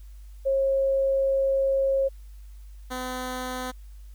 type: tone pair in turn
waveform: sine / 10% pulse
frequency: 541 / 254 Hz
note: C#5 / B3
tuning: -42 / +49 cents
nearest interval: octave + minor second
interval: 1309 cents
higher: first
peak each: -20 / -22 dBFS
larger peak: first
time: 0.45-2.09 / 2.9-3.72 s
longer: first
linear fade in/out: 20 ms
effects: added 50 Hz sine -41 dBFS peak until 4.14 s + white hiss -63 dBFS RMS until 4.14 s